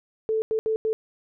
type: tone bursts at uneven times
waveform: sine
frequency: 440 Hz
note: A4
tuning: in tune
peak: -21 dBFS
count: 4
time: 0.29-0.42 / 0.51-0.59 / 0.66-0.76 / 0.85-0.93 s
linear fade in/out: 0 ms
effects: none